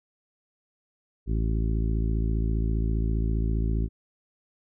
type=harmonic tone; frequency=55 Hz; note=A1; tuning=in tune; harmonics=1 / 2 / 3 / 4 / 5 / 6 / 7; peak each=-24 / -30 / -34 / -36 / -38 / -40 / -41 dBFS; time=1.26-3.89 s; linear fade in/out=50 ms; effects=none